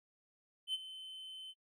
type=tone with ADSR envelope; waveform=triangle; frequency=3064 Hz; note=G7; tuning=40 cents flat; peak=-31 dBFS; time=0.67-1.54 s; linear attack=68 ms; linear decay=30 ms; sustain=-14 dB; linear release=43 ms; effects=noise-tail reverb RT60 0.1 s tail -20 dB re dry